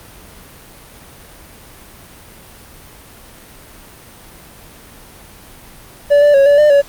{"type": "tone with pitch steps", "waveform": "triangle", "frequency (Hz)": [577, 585, 551, 575, 599, 566], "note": ["D5", "D5", "C#5", "D5", "D5", "C#5"], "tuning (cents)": [-31, -7, -11, -37, 34, 36], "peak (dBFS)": -4, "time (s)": [6.1, 6.82], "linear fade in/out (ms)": 20, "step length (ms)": 120, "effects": ["pink hiss -39 dBFS RMS until 6.88 s", "Opus 32 kbps"]}